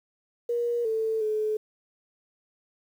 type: tone with pitch steps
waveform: sine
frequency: 475.2 / 443.5 / 429.9 Hz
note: A#4 / A4 / A4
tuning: +33 / +14 / -40 cents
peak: -24 dBFS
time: 0.49-1.57 s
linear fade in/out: 5 ms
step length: 360 ms
effects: 9-bit